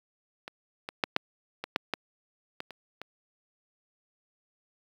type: clicks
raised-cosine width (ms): 0.3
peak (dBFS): -23 / -19 / -8 / -7 / -18 / -8 / -12 / -19 / -26 / -23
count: 10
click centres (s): 0.479 / 0.889 / 1.038 / 1.164 / 1.64 / 1.761 / 1.937 / 2.604 / 2.707 / 3.016
effects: high-pass 200 Hz 12 dB/octave + 8-bit